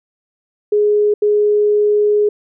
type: tone bursts at uneven times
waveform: sine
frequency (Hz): 417.2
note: G#4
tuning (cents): +8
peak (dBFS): -10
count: 2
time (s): 0.72-1.14 / 1.22-2.29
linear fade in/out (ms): 5
effects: none